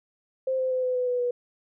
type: tone with pitch steps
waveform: sine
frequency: 523.3 / 517.3 / 511.3 / 505.5 / 499.7 / 493.9 / 488.3 Hz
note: C5 / C5 / C5 / B4 / B4 / B4 / B4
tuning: 0 / -20 / -40 / +40 / +20 / 0 / -20 cents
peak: -23 dBFS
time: 0.47-1.31 s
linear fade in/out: 5 ms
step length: 120 ms
effects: none